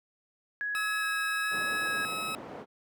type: tone with vibrato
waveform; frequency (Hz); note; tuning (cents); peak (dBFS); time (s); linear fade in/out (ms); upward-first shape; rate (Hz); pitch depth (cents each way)
sine; 1661.2; G#6; 0; -30; 0.61-2.05; 0; square; 1.2; 11
type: tone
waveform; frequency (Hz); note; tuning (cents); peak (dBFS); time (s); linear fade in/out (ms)
20% pulse; 1288; E6; -41; -27; 0.75-2.35; 0
type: band-pass noise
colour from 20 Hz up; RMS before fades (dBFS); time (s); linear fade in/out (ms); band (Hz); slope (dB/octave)
white; -43; 1.5-2.66; 50; 150 to 690; 12
effects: none